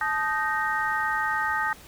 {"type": "harmonic tone with a mistuned harmonic", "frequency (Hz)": 310.6, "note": "D#4", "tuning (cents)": -3, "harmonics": [3, 4, 5, 6], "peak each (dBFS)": [-29, -29, -29, -29], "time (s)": [0.01, 1.73], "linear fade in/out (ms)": 2, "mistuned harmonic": 3, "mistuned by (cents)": -120, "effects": ["pink hiss -48 dBFS RMS until 1.87 s"]}